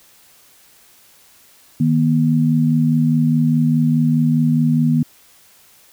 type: tone pair together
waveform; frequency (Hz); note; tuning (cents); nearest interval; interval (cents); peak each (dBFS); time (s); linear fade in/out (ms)
sine; 155.56 / 240.4; D#3 / B3; 0 / -46; minor sixth; 754; -15; 1.8-5.03; 5
effects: white hiss -50 dBFS RMS until 5.92 s